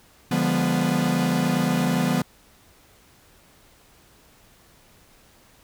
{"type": "chord", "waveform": "45% pulse", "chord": "D diminished seventh", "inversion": "none", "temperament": "equal with one note detuned", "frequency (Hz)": [146.83, 174.61, 204, 246.9], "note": ["D3", "F3", "Ab3", "Cb4"], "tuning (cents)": [0, 0, -31, 0], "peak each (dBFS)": [-28, -24, -28, -24], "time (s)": [0.31, 2.22], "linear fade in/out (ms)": 5, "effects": ["pink hiss -55 dBFS RMS until 5.63 s"]}